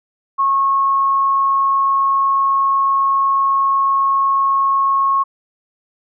sine tone, 1093 Hz, C#6, 25 cents flat, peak -12 dBFS, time 0.38-5.24 s, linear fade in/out 20 ms, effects none

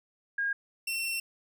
sine / sawtooth tone pair in turn, 1626 / 2708 Hz, G#6 / E7, -37 / +46 cents, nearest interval major sixth, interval 883 cents, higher second, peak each -27 dBFS, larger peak neither, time 0.38-0.53 / 0.87-1.2 s, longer second, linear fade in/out 5 ms, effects none

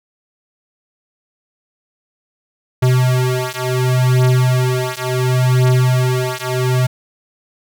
square beating tone pair, 126.7 / 127.4 Hz, B2 / C3, +45 / -46 cents, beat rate 0.7 Hz, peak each -16 dBFS, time 2.82-6.87 s, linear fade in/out 10 ms, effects none

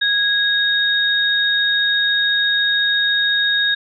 sine tone pair together, 1650 / 3736 Hz, G#6 / A#7, -12 / +3 cents, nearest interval octave + major second, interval 1415 cents, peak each -17 dBFS, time 0.01-3.75 s, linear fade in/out 10 ms, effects none

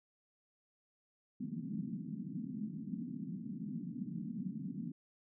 pink band-pass noise, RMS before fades -42 dBFS, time 1.4-4.92 s, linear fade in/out 5 ms, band 160 to 260 Hz, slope 48 dB/octave, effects none

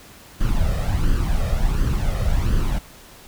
brown noise with flanger, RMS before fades -19 dBFS, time 0.4-2.79 s, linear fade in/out 10 ms, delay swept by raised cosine 0.64 to 1.63 ms, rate 1.4 Hz, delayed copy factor +0.65, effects pink hiss -45 dBFS RMS until 3.27 s

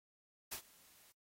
white noise with ADSR envelope, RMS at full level -42 dBFS, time 0.51-1.12 s, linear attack 17 ms, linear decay 85 ms, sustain -23 dB, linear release 11 ms, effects noise-tail reverb RT60 0.1 s tail -23 dB re dry + AAC 48 kbps

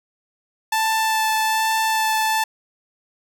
sawtooth tone with vibrato, 880 Hz, A5, in tune, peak -14 dBFS, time 0.72-2.44 s, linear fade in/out 5 ms, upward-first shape sine, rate 1.2 Hz, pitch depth 9 cents each way, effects none

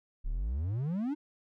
triangle exponential sweep, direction up, 31.03 to 311.1 Hz, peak -28 dBFS, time 0.24-1.15 s, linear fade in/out 20 ms, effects none

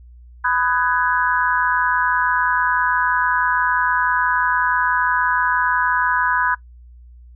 sine chord, G# minor seventh, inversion first, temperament just, 996.7 / 1245.9 / 1495.1 / 1661.2 Hz, B5 / D#6 / F#6 / G#6, +16 / +2 / +18 / 0 cents, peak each -20 / -25 / -20 / -21 dBFS, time 0.44-6.55 s, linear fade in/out 10 ms, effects noise-tail reverb RT60 0.1 s tail -19 dB re dry + added 60 Hz sine -40 dBFS peak until 7.35 s

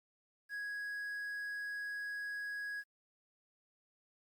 triangle tone with quantisation, 1661.2 Hz, G#6, in tune, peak -37 dBFS, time 0.49-2.84 s, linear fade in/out 50 ms, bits 11, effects Opus 48 kbps

